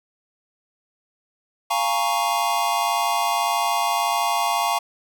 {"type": "chord", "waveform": "square", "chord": "Bb minor seventh", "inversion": "second", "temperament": "equal", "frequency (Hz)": [698.5, 830.6, 932.3, 1108.7], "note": ["F5", "Ab5", "Bb5", "Db6"], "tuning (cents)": [0, 0, 0, 0], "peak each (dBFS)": -26, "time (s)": [1.7, 4.79], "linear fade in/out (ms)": 10, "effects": []}